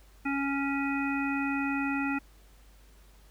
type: harmonic tone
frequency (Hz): 277.6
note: C#4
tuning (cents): +3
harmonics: 1 / 3 / 5 / 7 / 9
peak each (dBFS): -29 / -37 / -36 / -39 / -36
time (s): 0.25-2.19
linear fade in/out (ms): 10
effects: added 50 Hz sine -54 dBFS peak until 3.3 s + pink hiss -62 dBFS RMS until 3.3 s